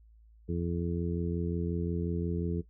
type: harmonic tone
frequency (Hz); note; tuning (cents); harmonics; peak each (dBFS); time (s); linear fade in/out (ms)
85.6; F2; -34; 1 / 2 / 3 / 4 / 5; -34 / -33 / -40 / -38 / -38; 0.48-2.62; 20
effects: noise-tail reverb RT60 0.1 s tail -17 dB re dry + added 55 Hz sine -55 dBFS peak until 2.69 s